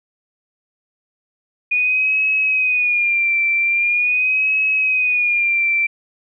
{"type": "tone with vibrato", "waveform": "sine", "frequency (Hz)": 2452, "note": "D#7", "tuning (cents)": -26, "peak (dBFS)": -14, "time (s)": [1.71, 5.87], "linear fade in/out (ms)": 10, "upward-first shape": "sine", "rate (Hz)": 0.43, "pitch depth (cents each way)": 77, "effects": []}